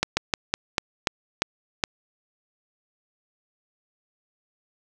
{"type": "slowing click train", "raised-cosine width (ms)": 0.2, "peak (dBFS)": -3, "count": 8, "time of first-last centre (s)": [0.03, 1.838], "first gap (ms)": 140, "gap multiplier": 1.2, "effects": []}